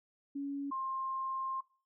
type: tone pair in turn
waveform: sine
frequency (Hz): 280.6 / 1059.4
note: C#4 / C6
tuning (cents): +21 / +21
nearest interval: octave + major seventh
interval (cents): 2300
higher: second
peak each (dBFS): -35 / -34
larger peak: second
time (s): 0.35-0.71 / 0.71-1.61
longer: second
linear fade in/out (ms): 10
effects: noise-tail reverb RT60 0.4 s tail -21 dB re dry